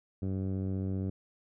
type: tone with low-pass filter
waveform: 10% pulse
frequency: 95.2 Hz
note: F#2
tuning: 50 cents sharp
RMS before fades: -33 dBFS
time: 0.22-1.1 s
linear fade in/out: 5 ms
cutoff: 240 Hz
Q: 0.55
effects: none